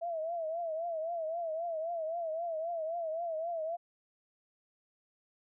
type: tone with vibrato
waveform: sine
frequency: 659.3 Hz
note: E5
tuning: in tune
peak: -33 dBFS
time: 0.01-3.77 s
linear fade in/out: 20 ms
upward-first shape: triangle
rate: 3.8 Hz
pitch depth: 110 cents each way
effects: none